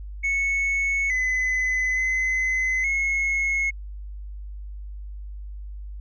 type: tone with pitch steps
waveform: sine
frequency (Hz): 2206 / 2021 / 2040 / 2175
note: C#7 / B6 / C7 / C#7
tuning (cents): -9 / +39 / -44 / -33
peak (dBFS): -18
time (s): 0.23-3.71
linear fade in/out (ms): 20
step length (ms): 870
effects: tanh soft clip ceiling -20 dBFS + added 50 Hz sine -33 dBFS peak until 6 s